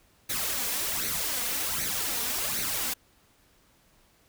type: noise with flanger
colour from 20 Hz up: white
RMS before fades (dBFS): -30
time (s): 0.29-2.94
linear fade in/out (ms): 10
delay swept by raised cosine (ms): 0.48 to 4.28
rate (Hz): 1.3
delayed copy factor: +0.65
effects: pink hiss -63 dBFS RMS until 4.28 s